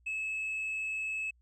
sine tone with tanh clipping, 2594 Hz, E7, 28 cents flat, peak -33 dBFS, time 0.06-1.31 s, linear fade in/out 10 ms, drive 1 dB, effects added 60 Hz sine -63 dBFS peak until 1.41 s

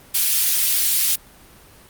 white high-pass noise, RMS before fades -18 dBFS, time 0.14-1.16 s, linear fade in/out 10 ms, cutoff 2900 Hz, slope 12 dB/octave, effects pink hiss -47 dBFS RMS until 1.89 s + Opus 32 kbps

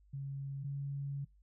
sine tone pair in turn, 138.1 / 140.11 Hz, C#3 / C#3, -6 / +19 cents, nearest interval unison, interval 25 cents, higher second, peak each -38 / -36 dBFS, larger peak second, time 0.13-0.64 / 0.64-1.25 s, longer second, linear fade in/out 10 ms, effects noise-tail reverb RT60 0.2 s tail -25 dB re dry + added 50 Hz sine -62 dBFS peak until 1.42 s

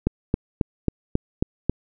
click train, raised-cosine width 3 ms, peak -6 dBFS, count 7, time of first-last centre 0.07-1.696 s, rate 3.69 Hz, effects none

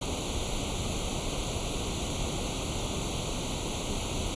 pink noise with comb filter, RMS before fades -32 dBFS, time 0.01-4.35 s, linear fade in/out 10 ms, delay 0.29 ms, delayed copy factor +1, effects resampled to 22050 Hz

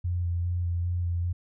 sine tone with vibrato, 87.31 Hz, F2, in tune, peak -25 dBFS, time 0.04-1.33 s, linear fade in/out 10 ms, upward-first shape square, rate 2.5 Hz, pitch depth 17 cents each way, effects none

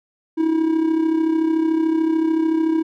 triangle tone with amplitude modulation, 321.7 Hz, E4, 42 cents flat, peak -11 dBFS, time 0.37-2.83 s, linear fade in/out 20 ms, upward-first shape sine, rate 33.6 Hz, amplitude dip 60%, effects none

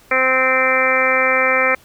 harmonic tone, 260 Hz, C4, 11 cents flat, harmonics 1 / 2 / 3 / 4 / 5 / 6 / 7 / 8 / 9, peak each -30 / -19 / -27 / -26 / -20 / -26 / -21 / -20 / -19 dBFS, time 0.11-1.75 s, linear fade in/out 5 ms, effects pink hiss -49 dBFS RMS until 1.84 s

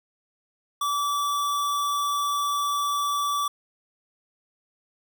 square tone, 1155 Hz, D6, 29 cents flat, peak -24 dBFS, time 0.81-3.48 s, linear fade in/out 5 ms, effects none

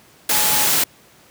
sine tone in noise, 847 Hz, G#5, 34 cents sharp, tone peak -26 dBFS, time 0.31-0.67 s, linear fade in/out 5 ms, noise white, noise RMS -17 dBFS, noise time 0.29-0.84 s, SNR -12 dB, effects pink hiss -50 dBFS RMS until 1.3 s + high-pass 100 Hz 12 dB/octave

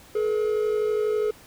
triangle tone pair together, 426.3 / 478.5 Hz, G#4 / A#4, +45 / +45 cents, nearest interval major second, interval 200 cents, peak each -20 / -27 dBFS, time 0.15-1.31 s, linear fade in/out 5 ms, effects pink hiss -50 dBFS RMS until 1.46 s

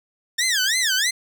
15% pulse tone with vibrato, 1760 Hz, A6, in tune, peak -12 dBFS, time 0.38-1.11 s, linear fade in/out 10 ms, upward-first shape sine, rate 3.1 Hz, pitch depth 280 cents each way, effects none

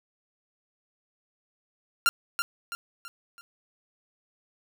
sawtooth tone with echo, 1387 Hz, F6, 12 cents flat, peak -15 dBFS, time 2.06-2.09 s, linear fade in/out 0 ms, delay 330 ms, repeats 4, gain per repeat -7 dB, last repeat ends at 3.41 s, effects none

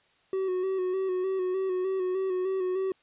triangle tone with vibrato, 374.3 Hz, F#4, 20 cents sharp, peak -24 dBFS, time 0.33-2.92 s, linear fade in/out 2 ms, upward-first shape square, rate 3.3 Hz, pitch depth 34 cents each way, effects white hiss -65 dBFS RMS until 3.02 s + resampled to 8000 Hz

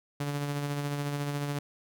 sawtooth tone with tremolo, 144 Hz, D3, 34 cents flat, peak -25 dBFS, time 0.2-1.59 s, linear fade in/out 5 ms, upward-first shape sine, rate 14 Hz, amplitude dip 35%, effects none

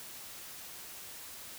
silence, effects white hiss -47 dBFS RMS until 1.58 s

